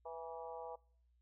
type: harmonic tone with a mistuned harmonic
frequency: 164.81 Hz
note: E3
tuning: in tune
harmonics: 3 / 4 / 5 / 6 / 7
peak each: -48 / -50 / -50 / -52 / -58 dBFS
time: 0.05-0.76 s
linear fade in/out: 10 ms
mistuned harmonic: 6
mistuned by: -41 cents
effects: noise-tail reverb RT60 0.6 s tail -26 dB re dry + added 60 Hz sine -70 dBFS peak until 1.21 s